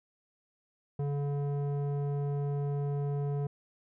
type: tone with low-pass filter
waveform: square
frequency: 142.8 Hz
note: D3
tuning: 48 cents flat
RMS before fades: -32 dBFS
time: 0.99-3.47 s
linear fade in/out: 5 ms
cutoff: 590 Hz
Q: 1
effects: none